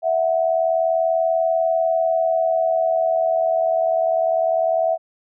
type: tone pair together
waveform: sine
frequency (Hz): 655 / 735.2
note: E5 / F#5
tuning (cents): -11 / -11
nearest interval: major second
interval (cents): 200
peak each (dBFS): -17 / -22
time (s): 0.02-4.98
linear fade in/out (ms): 50
effects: none